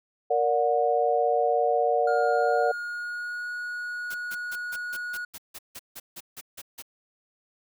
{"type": "chord", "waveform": "sine", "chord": "Bb augmented", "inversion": "none", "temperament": "just", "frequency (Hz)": [466.2, 582.7, 728.4], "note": ["Bb4", "D5", "F#5"], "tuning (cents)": [0, -14, -27], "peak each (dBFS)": [-25, -26, -24], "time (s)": [0.3, 2.72], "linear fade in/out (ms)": 10}
{"type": "tone with pitch glide", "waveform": "triangle", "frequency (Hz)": [1415, 1453.9], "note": ["F6", "F#6"], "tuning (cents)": [22, -31], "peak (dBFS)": -29, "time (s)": [2.07, 5.25], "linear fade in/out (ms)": 5, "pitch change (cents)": 47, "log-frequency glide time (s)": [2.33, 3.49]}
{"type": "noise bursts", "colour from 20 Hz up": "white", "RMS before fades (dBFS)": -40, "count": 14, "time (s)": [4.1, 6.824], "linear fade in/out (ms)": 10, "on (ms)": 46, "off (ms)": 160}
{"effects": []}